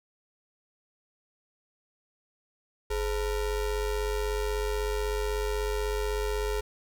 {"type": "ring-modulated tone", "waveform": "square", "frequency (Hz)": 235.1, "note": "A#3", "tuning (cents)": 15, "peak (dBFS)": -25, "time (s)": [2.9, 6.61], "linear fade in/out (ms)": 10, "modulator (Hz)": 187, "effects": []}